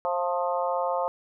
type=harmonic tone with a mistuned harmonic; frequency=177.2 Hz; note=F3; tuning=25 cents sharp; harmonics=3 / 4 / 5 / 6 / 7; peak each=-28 / -30 / -30 / -33 / -36 dBFS; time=0.05-1.08 s; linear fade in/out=0 ms; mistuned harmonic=4; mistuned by=-35 cents; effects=none